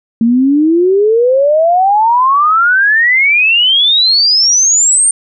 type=exponential sweep; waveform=sine; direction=up; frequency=224.3 to 8980 Hz; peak=-6 dBFS; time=0.21-5.11 s; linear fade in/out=2 ms; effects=none